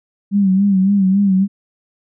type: tone with vibrato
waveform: sine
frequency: 194.9 Hz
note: G3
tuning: 10 cents flat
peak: -10 dBFS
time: 0.31-1.48 s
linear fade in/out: 50 ms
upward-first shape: sine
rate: 3.6 Hz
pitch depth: 72 cents each way
effects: none